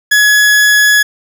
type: tone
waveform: 40% pulse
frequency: 1688 Hz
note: G#6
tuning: 28 cents sharp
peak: -5 dBFS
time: 0.11-1.03 s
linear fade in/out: 10 ms
effects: none